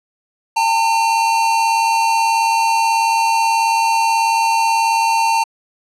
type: tone pair together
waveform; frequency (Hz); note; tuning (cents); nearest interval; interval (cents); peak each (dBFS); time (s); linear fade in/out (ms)
square; 807.6 / 906; G#5 / A#5; -49 / -50; major second; 199; -23 / -14; 0.56-5.44; 10
effects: low-pass 9000 Hz 12 dB/octave